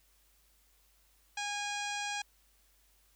harmonic tone with a mistuned harmonic, 820 Hz, G#5, 22 cents flat, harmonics 1 / 2 / 3 / 4 / 5 / 6 / 7 / 8 / 9 / 10, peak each -39 / -41 / -41 / -44 / -47 / -49 / -46 / -52 / -49 / -54 dBFS, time 1.37-2.22 s, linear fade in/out 5 ms, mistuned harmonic 8, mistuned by -19 cents, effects added 50 Hz sine -69 dBFS peak until 3.15 s + white hiss -69 dBFS RMS until 3.15 s

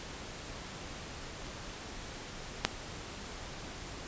clicks, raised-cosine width 0.2 ms, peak -29 / -7 dBFS, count 2, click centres 1.467 / 2.65 s, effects pink hiss -44 dBFS RMS until 4.07 s + resampled to 16000 Hz

